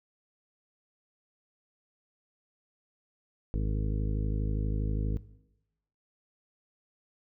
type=harmonic tone; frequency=52.4 Hz; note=G#1; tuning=16 cents sharp; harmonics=1 / 2 / 3 / 4 / 5 / 6 / 8 / 9; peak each=-28 / -34 / -38 / -40 / -42 / -44 / -46 / -47 dBFS; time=3.54-5.17 s; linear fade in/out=0 ms; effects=noise-tail reverb RT60 0.9 s tail -18 dB re dry